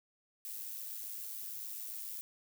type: noise with amplitude modulation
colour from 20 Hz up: violet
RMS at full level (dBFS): -41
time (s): 0.45-2.21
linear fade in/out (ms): 0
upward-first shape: sine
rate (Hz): 107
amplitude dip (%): 50
effects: none